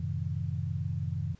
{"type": "chord", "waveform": "sine", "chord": "F# diminished seventh", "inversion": "none", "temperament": "just", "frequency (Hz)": [92.5, 111, 133.2, 159.84], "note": ["F#2", "A2", "C3", "Eb3"], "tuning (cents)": [0, 16, 31, 47], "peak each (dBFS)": [-34, -38, -35, -36], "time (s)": [0, 1.35], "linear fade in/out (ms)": 5, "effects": ["pink hiss -64 dBFS RMS until 1.39 s", "resampled to 16000 Hz"]}